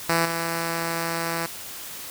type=tone with level steps; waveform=5% pulse; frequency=166.6 Hz; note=E3; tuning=19 cents sharp; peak=-8 / -14 dBFS; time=0.09-1.46 s; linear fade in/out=2 ms; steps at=0.25 s; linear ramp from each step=5 ms; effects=white hiss -37 dBFS RMS until 2.1 s